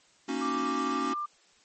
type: chord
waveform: square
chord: D# minor seventh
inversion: second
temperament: equal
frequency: 233.1 / 277.2 / 311.1 / 370 Hz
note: A#3 / C#4 / D#4 / F#4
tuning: 0 / 0 / 0 / 0 cents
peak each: -38 / -33 / -38 / -37 dBFS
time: 0.28-1.14 s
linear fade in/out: 10 ms
type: tone with pitch glide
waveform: sine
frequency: 1174.7 to 1191.1 Hz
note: D6 to D6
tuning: 0 to +24 cents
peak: -30 dBFS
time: 0.41-1.26 s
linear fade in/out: 10 ms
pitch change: +24 cents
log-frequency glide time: 0.89-1.11 s
effects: white hiss -62 dBFS RMS until 1.64 s + MP3 32 kbps